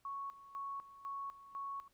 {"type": "tone with tremolo", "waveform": "sine", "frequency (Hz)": 1108.7, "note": "C#6", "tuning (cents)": 0, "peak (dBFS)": -40, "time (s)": [0.05, 1.88], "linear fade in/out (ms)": 2, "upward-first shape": "square", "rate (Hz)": 2, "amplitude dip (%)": 80, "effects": ["pink hiss -75 dBFS RMS until 1.93 s"]}